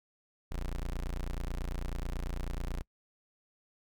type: tone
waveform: 30% pulse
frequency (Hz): 29.14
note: A#0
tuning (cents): 0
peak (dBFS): -31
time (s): 0.51-2.82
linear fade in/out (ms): 10
effects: noise-tail reverb RT60 0.1 s tail -25 dB re dry